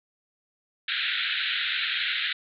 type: band-pass noise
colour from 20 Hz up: white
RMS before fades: -28 dBFS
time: 0.88-2.33 s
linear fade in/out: 5 ms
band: 1400 to 4000 Hz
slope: 96 dB/octave
effects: none